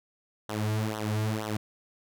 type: tone with flanger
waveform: sawtooth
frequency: 107.7 Hz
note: A2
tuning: 37 cents flat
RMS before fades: -30 dBFS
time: 0.49-1.57 s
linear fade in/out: 5 ms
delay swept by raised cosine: 0.41 to 4.01 ms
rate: 2.1 Hz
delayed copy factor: -0.9
effects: none

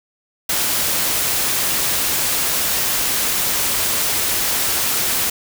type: noise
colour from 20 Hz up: white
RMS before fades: -19 dBFS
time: 0.49-5.3 s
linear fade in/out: 5 ms
effects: none

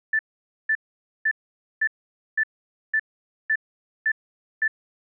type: tone bursts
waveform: sine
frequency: 1760 Hz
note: A6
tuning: in tune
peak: -18 dBFS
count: 9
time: 0.13-4.679 s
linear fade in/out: 5 ms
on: 61 ms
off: 500 ms
effects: none

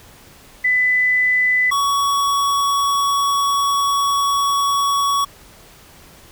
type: tone pair in turn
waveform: sine / square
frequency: 2000 / 1122.5 Hz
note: B6 / C#6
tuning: +21 / +21 cents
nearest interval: minor seventh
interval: 1000 cents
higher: first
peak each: -13 / -16 dBFS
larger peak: first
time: 0.64-1.71 / 1.71-5.25 s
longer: second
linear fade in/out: 10 ms
effects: pink hiss -45 dBFS RMS until 6.31 s

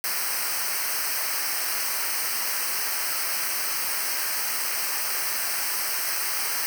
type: noise with comb filter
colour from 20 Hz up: white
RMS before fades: -27 dBFS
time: 0.04-6.66 s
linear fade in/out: 0 ms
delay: 0.28 ms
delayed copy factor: -1
effects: none

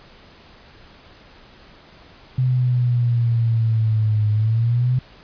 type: exponential two-way sweep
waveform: sine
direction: down then up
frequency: 128.6 to 105.4 to 128.6 Hz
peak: -15 dBFS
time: 2.38-4.99 s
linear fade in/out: 5 ms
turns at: 4.31 s
effects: pink hiss -47 dBFS RMS until 5.23 s + resampled to 11025 Hz

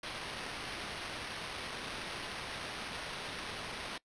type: noise with sample-and-hold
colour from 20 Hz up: violet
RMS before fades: -42 dBFS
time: 0.03-3.98 s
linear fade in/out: 5 ms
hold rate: 7350 Hz
effects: noise-tail reverb RT60 0.1 s tail -22 dB re dry + resampled to 22050 Hz

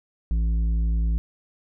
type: tone with tanh clipping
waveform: triangle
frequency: 55.7 Hz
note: A1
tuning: 22 cents sharp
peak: -21 dBFS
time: 0.31-1.18 s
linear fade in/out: 0 ms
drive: 12 dB
effects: none

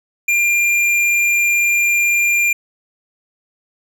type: tone with hard clipping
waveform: sine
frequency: 2394 Hz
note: D7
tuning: 33 cents sharp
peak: -14 dBFS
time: 0.28-2.53 s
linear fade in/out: 5 ms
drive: 11 dB
effects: none

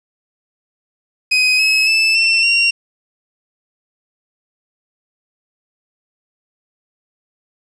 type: tone with pitch steps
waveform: 30% pulse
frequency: 2512 / 2571 / 2631 / 2692 / 2755 Hz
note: D#7 / E7 / E7 / E7 / F7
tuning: +16 / -44 / -4 / +36 / -24 cents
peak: -8 dBFS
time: 1.31-2.71 s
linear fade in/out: 10 ms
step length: 280 ms
effects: resampled to 22050 Hz + 7-bit

